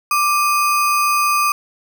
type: tone with sample-and-hold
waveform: sine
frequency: 1178 Hz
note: D6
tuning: 5 cents sharp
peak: -13 dBFS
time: 0.11-1.52 s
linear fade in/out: 2 ms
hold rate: 3675 Hz
effects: none